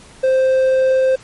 triangle tone, 523.3 Hz, C5, in tune, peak -9 dBFS, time 0.23-1.16 s, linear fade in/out 10 ms, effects pink hiss -43 dBFS RMS until 1.23 s + MP3 48 kbps

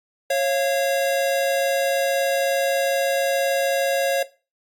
square tone pair together, 548 / 690.4 Hz, C#5 / F5, -20 / -20 cents, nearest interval major third, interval 400 cents, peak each -20 / -26 dBFS, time 0.3-4.23 s, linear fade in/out 5 ms, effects noise-tail reverb RT60 0.3 s tail -17 dB re dry + AAC 64 kbps

